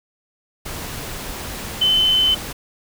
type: tone in noise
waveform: sine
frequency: 3051 Hz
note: G7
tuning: 48 cents flat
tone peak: -13 dBFS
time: 1.81-2.35 s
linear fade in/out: 10 ms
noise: pink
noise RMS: -30 dBFS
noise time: 0.65-2.53 s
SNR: +14 dB
effects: none